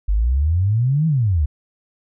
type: exponential two-way sweep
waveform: sine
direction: up then down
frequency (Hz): 47.48 to 164.81 to 68.3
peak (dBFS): -14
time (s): 0.08-1.46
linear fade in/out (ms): 10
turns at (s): 1.07
effects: none